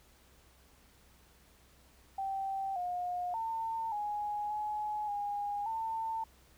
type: tone with pitch steps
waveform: sine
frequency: 778 / 715 / 902 / 832 / 844 / 818 / 897 Hz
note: G5 / F5 / A5 / G#5 / G#5 / G#5 / A5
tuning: -13 / +41 / +43 / +3 / +28 / -26 / +33 cents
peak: -33 dBFS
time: 2.18-6.24 s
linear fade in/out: 5 ms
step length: 580 ms
effects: added 64 Hz sine -65 dBFS peak until 6.57 s + pink hiss -64 dBFS RMS until 6.57 s